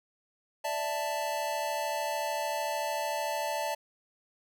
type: chord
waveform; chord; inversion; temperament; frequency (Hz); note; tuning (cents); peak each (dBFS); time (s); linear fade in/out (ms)
square; D suspended second; none; just; 587.3 / 660.7 / 881; D5 / E5 / A5; 0 / +4 / +2; -36 / -37 / -34; 0.64-3.75; 10
effects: none